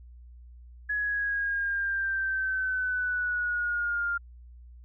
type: exponential sweep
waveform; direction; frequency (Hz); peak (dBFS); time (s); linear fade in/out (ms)
sine; down; 1687 to 1396.9; -26; 0.89-4.18; 10
effects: added 60 Hz sine -46 dBFS peak until 4.84 s